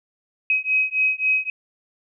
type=beating tone pair; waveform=sine; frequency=2534 / 2537.7 Hz; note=D#7 / D#7; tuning=+31 / +34 cents; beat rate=3.7 Hz; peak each=-21 / -21 dBFS; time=0.5-1.5 s; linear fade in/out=2 ms; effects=none